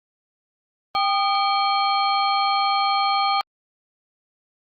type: tone cluster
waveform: sine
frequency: 792 / 1224 / 2312 / 3191 / 4283 Hz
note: G5 / D#6 / D7 / G7 / C8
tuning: +18 / -29 / -28 / +30 / +40 cents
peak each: -21 / -22 / -29 / -30 / -28 dBFS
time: 0.95-3.41 s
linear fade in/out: 0 ms
effects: Opus 32 kbps